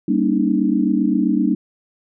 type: chord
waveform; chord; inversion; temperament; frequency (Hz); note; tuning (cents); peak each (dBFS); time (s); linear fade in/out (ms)
sine; Eb dominant seventh; first; equal with one note detuned; 196 / 233.1 / 283.3 / 311.1; G3 / Bb3 / Db4 / Eb4; 0 / 0 / +38 / 0; -20; 0.08-1.55; 5
effects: none